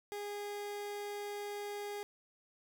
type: tone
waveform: 30% pulse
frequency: 410.4 Hz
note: G#4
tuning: 21 cents flat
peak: -37 dBFS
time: 0.12-2.03 s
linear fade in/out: 0 ms
effects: none